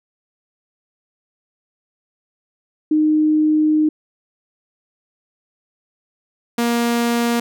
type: tone pair in turn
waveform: sine / sawtooth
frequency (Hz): 307.5 / 236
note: D#4 / A#3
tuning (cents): -20 / +22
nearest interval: perfect fourth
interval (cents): 458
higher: first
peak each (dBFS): -12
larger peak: neither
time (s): 2.91-3.89 / 6.58-7.4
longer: first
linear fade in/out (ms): 5
effects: none